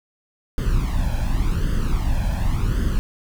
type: noise with flanger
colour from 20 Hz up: brown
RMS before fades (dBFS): -20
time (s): 0.58-2.99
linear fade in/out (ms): 0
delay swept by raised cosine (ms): 0.62 to 1.24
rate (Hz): 0.89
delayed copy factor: +0.75
effects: none